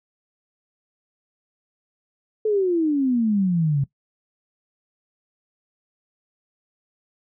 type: exponential sweep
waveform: sine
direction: down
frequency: 441.6 to 135.1 Hz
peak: -17 dBFS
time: 2.45-3.84 s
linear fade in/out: 5 ms
effects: noise-tail reverb RT60 0.1 s tail -19 dB re dry